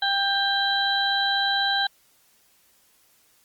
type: harmonic tone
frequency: 792 Hz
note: G5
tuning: 18 cents sharp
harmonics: 1 / 2 / 4 / 5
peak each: -26 / -25 / -29 / -25 dBFS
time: 0.02-1.87 s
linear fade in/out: 5 ms
effects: white hiss -61 dBFS RMS until 3.44 s + Opus 32 kbps